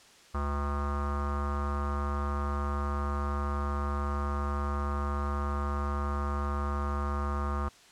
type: tone with low-pass filter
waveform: square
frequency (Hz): 71.8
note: D2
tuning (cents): -39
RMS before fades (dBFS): -31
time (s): 0.34-7.69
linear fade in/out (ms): 10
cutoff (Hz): 1200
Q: 6.8
effects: white hiss -56 dBFS RMS until 7.91 s + low-pass 7000 Hz 12 dB/octave